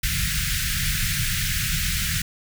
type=band-stop noise; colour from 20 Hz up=pink; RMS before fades=-24 dBFS; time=0.03-2.22 s; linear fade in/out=5 ms; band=180 to 1500 Hz; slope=48 dB/octave; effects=none